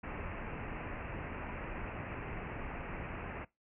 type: low-pass noise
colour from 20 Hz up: pink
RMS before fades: -42 dBFS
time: 0.03-3.45 s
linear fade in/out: 10 ms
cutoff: 2700 Hz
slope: 96 dB/octave
effects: noise-tail reverb RT60 0.2 s tail -21 dB re dry